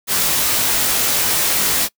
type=noise with comb filter; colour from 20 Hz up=white; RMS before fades=-17 dBFS; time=0.07-1.89 s; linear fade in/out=50 ms; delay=19 ms; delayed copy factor=+0.65; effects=noise-tail reverb RT60 0.1 s tail -24 dB re dry